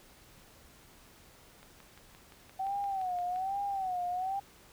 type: click train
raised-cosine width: 0.3 ms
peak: -37 dBFS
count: 11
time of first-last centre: 1.63-3.36 s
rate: 5.78 Hz
type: tone with vibrato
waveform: sine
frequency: 756 Hz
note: F#5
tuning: 37 cents sharp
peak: -31 dBFS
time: 2.59-4.4 s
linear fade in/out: 10 ms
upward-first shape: sine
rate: 1.2 Hz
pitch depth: 110 cents each way
effects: pink hiss -58 dBFS RMS until 4.72 s